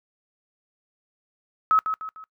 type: tone with echo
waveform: sine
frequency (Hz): 1286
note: E6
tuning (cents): -43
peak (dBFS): -15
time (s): 1.71-1.79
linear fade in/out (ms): 0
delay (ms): 150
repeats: 3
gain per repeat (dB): -8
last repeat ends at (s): 2.24
effects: noise-tail reverb RT60 0.1 s tail -22 dB re dry